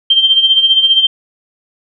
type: tone with tremolo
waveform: sine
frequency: 3148 Hz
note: G7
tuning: 7 cents sharp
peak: -4 dBFS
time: 0.1-1.07 s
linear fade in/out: 5 ms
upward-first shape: sine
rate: 15 Hz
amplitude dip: 65%
effects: none